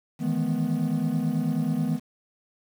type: chord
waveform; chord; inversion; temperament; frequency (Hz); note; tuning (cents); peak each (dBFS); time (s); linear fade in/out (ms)
triangle; E major seventh; third; equal with one note detuned; 155.56 / 164.81 / 212.9 / 246.9; D#3 / E3 / G#3 / B3; 0 / 0 / +43 / 0; -27 / -26 / -27 / -25; 0.19-2; 50
effects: tanh soft clip ceiling -14 dBFS + 8-bit